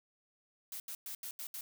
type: noise bursts at uneven times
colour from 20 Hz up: blue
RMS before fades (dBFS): -43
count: 6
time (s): 0.72-0.8 / 0.88-0.95 / 1.06-1.15 / 1.23-1.31 / 1.39-1.47 / 1.54-1.61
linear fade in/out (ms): 2
effects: none